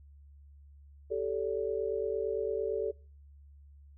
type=tone cluster; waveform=sine; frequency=390.5 / 439.3 / 571 Hz; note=G4 / A4 / D5; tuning=-7 / -3 / -49 cents; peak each=-35 / -32 / -37 dBFS; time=1.1-2.92 s; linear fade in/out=20 ms; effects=noise-tail reverb RT60 0.4 s tail -23 dB re dry + added 71 Hz sine -52 dBFS peak until 3.97 s